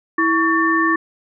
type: tone cluster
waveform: sine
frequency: 326.9 / 1124 / 1789 Hz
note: E4 / C#6 / A6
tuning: -14 / +24 / +28 cents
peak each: -18 dBFS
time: 0.18-0.96 s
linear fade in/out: 5 ms
effects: none